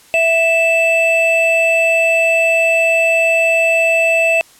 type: tone pair together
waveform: triangle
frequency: 659.2 / 2637 Hz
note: E5 / E7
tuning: 0 / 0 cents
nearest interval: 2 octaves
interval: 2400 cents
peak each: -12 / -11 dBFS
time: 0.14-4.41 s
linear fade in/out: 0 ms
effects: white hiss -46 dBFS RMS until 4.59 s + low-pass 12000 Hz 12 dB/octave